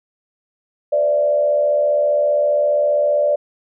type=tone with frequency modulation; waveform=sine; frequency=587.3 Hz; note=D5; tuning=in tune; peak=-13 dBFS; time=0.92-3.36 s; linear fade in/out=10 ms; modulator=75.1 Hz; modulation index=0.58; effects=none